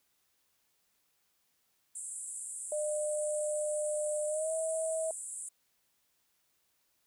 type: band-pass noise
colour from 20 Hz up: pink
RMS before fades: -42 dBFS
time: 1.95-5.49 s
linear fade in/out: 5 ms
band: 7600 to 10000 Hz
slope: 96 dB/octave
type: tone with pitch glide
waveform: sine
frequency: 603 to 642.6 Hz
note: D5 to E5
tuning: +46 to -44 cents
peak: -31 dBFS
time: 2.72-5.11 s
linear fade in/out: 2 ms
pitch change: +110 cents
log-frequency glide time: 4.27-4.52 s
effects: white hiss -75 dBFS RMS until 7.06 s

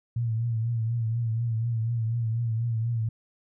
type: tone with vibrato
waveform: sine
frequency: 114.9 Hz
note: A#2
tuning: 25 cents flat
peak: -24 dBFS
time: 0.16-3.09 s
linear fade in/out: 5 ms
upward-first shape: triangle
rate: 4.1 Hz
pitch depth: 73 cents each way
effects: none

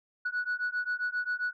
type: beating tone pair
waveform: sine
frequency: 1468 / 1475.5 Hz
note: F#6 / F#6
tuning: -14 / -5 cents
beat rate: 7.5 Hz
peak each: -31 dBFS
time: 0.25-1.53 s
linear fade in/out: 10 ms
effects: tanh soft clip ceiling -25 dBFS

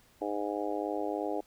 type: harmonic tone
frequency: 103.1 Hz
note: G#2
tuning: 12 cents flat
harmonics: 3 / 4 / 5 / 6 / 7 / 8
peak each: -36 / -37 / -38 / -39 / -39 / -40 dBFS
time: 0.21-1.41 s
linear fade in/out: 10 ms
effects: pink hiss -63 dBFS RMS until 1.46 s

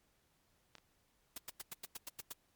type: clicks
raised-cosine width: 0.2 ms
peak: -34 / -41 dBFS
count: 2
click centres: 0.753 / 0.783 s
type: noise bursts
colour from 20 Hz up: white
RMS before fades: -44 dBFS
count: 9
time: 1.36-2.325 s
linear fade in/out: 5 ms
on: 21 ms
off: 97 ms
effects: pink hiss -75 dBFS RMS until 2.55 s + MP3 96 kbps

